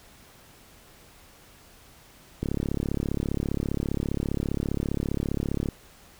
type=click train; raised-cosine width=3 ms; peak=-14 dBFS; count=115; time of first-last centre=2.43-5.687 s; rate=35 Hz; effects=pink hiss -53 dBFS RMS until 6.19 s